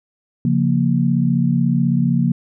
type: chord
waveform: sine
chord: Bb minor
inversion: first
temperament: equal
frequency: 138.59 / 174.61 / 233.1 Hz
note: Db3 / F3 / Bb3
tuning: 0 / 0 / 0 cents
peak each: -18 dBFS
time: 0.45-2.32 s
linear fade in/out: 2 ms
effects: none